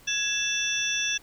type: tone cluster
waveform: sine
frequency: 1669 / 2660 / 3466 / 5580 / 5970 Hz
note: G#6 / E7 / A7 / F8 / F#8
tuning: +8 / +15 / -27 / -2 / +15 cents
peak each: -33 / -29 / -30 / -35 / -31 dBFS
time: 0.07-1.18 s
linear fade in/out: 10 ms
effects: pink hiss -54 dBFS RMS until 1.22 s